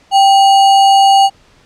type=tone with sample-and-hold; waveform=sine; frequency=784 Hz; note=G5; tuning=in tune; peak=-4 dBFS; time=0.11-1.3 s; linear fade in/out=50 ms; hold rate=3675 Hz; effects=pink hiss -48 dBFS RMS until 1.65 s + low-pass 6000 Hz 12 dB/octave